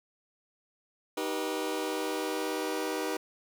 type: chord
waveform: sawtooth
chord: Eb augmented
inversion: none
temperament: just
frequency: 311.1 / 388.9 / 486.1 Hz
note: Eb4 / G4 / B4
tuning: 0 / -14 / -28 cents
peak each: -31 dBFS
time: 1.17-3.17 s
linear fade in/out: 5 ms
effects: none